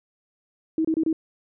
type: tone bursts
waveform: sine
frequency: 320 Hz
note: D#4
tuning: 49 cents sharp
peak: -19 dBFS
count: 4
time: 0.78-1.129 s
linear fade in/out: 2 ms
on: 67 ms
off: 27 ms
effects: none